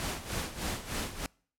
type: noise with tremolo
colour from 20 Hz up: pink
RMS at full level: -33 dBFS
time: 0-1.26 s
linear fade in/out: 0 ms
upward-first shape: sine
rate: 3.3 Hz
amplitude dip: 75%
effects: noise-tail reverb RT60 0.5 s tail -26 dB re dry + low-pass 12000 Hz 12 dB/octave

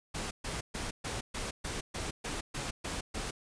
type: noise bursts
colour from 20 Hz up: pink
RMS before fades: -37 dBFS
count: 11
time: 0.14-3.31 s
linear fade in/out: 10 ms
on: 170 ms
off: 130 ms
effects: resampled to 22050 Hz

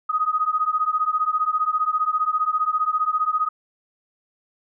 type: beating tone pair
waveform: sine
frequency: 1244.5 / 1259.5 Hz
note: D#6 / D#6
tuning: 0 / +21 cents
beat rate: 15 Hz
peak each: -22 dBFS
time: 0.09-3.49 s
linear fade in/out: 10 ms
effects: none

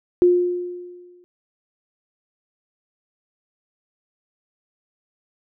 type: tone with exponential decay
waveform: sine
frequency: 355.3 Hz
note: F4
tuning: 30 cents sharp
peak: -9 dBFS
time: 0.22-1.24 s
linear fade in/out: 0 ms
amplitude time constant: 220 ms
effects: none

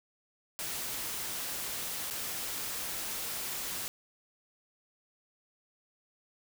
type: noise with dropouts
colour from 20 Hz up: white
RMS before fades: -37 dBFS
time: 0.59-3.88 s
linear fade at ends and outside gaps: 0 ms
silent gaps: 2.101-2.109 s
effects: none

